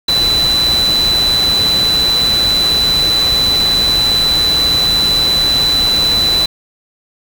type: tone in noise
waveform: sine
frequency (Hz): 3991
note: B7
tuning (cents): +17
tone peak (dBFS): -10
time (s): 0.08-6.46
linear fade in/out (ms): 5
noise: pink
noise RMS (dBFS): -21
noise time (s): 0.08-6.46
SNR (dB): +8
effects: none